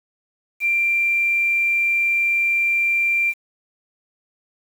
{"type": "tone with quantisation", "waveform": "sine", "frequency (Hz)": 2367, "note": "D7", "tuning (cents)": 13, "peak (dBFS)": -16, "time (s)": [0.6, 3.34], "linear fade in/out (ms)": 50, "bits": 7, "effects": []}